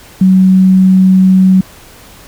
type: tone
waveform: sine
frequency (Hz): 187.7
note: F#3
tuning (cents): +25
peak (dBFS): -3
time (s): 0.21-1.61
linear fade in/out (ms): 5
effects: pink hiss -37 dBFS RMS until 2.27 s